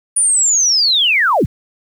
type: linear sweep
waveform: sine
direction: down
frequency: 9560 to 36.71 Hz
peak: -10 dBFS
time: 0.16-1.46 s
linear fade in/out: 10 ms
effects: 7-bit